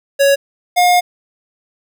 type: tone pair in turn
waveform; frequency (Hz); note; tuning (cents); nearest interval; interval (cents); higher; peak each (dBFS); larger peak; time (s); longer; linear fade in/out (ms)
square; 557 / 714.4; C#5 / F5; +8 / +39; major third; 431; second; -9; neither; 0.19-0.36 / 0.76-1.01; second; 20
effects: none